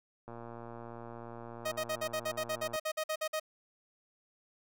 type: click train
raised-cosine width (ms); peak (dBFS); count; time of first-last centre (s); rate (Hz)
1; -32; 291; 0.28-2.759; 117
type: tone bursts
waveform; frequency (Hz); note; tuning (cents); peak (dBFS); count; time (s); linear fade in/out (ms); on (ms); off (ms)
sawtooth; 625; D#5; +8; -28; 15; 1.65-3.399; 10; 69; 51
effects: none